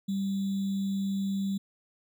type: tone with sample-and-hold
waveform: sine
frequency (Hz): 196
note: G3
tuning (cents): 0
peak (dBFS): -27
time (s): 0.08-1.58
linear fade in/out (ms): 10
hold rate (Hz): 3675
effects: none